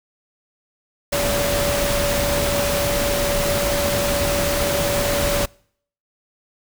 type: tone in noise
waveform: sine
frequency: 573 Hz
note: D5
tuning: 43 cents flat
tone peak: -21 dBFS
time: 1.12-5.46 s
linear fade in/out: 10 ms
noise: pink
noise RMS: -22 dBFS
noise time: 1.12-5.46 s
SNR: -2 dB
effects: noise-tail reverb RT60 0.6 s tail -26 dB re dry